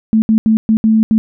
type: tone bursts at uneven times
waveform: sine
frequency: 220.2 Hz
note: A3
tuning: 2 cents sharp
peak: -7 dBFS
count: 6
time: 0.13-0.22 / 0.29-0.38 / 0.46-0.57 / 0.69-0.77 / 0.84-1.03 / 1.11-1.18 s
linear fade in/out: 0 ms
effects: none